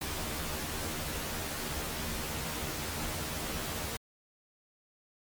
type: noise with comb filter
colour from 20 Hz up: pink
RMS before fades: -36 dBFS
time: 0.01-3.97 s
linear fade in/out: 5 ms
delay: 13 ms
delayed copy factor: +1
effects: MP3 96 kbps